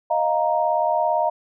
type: chord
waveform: sine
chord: Eb suspended second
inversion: none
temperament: just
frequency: 622.3 / 700 / 933.4 Hz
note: Eb5 / F5 / Bb5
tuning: 0 / +4 / +2 cents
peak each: -22 dBFS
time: 0.1-1.3 s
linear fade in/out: 10 ms
effects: none